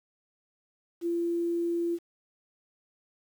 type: tone with quantisation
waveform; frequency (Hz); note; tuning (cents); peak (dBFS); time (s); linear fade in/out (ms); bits
sine; 341.5; F4; -39; -26; 1.01-1.99; 50; 9
effects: none